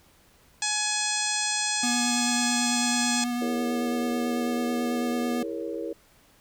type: harmonic tone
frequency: 843 Hz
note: G#5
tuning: 26 cents sharp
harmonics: 1 / 2 / 3 / 4 / 5 / 6 / 7 / 8 / 9 / 10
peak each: -34 / -34 / -34 / -34 / -34 / -34 / -34 / -34 / -34 / -34 dBFS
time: 0.62-3.24 s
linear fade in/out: 2 ms
type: tone with vibrato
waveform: square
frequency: 242.4 Hz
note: B3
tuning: 32 cents flat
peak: -27 dBFS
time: 1.83-5.43 s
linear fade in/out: 5 ms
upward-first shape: sine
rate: 9.1 Hz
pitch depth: 14 cents each way
type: chord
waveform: sine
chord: A# half-diminished seventh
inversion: second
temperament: equal with one note detuned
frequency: 329.6 / 405.4 / 466.2 / 554.4 Hz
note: E4 / G#4 / A#4 / C#5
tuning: 0 / -42 / 0 / 0 cents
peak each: -34 / -37 / -34 / -37 dBFS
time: 3.41-5.93 s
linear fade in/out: 5 ms
effects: pink hiss -59 dBFS RMS until 6.4 s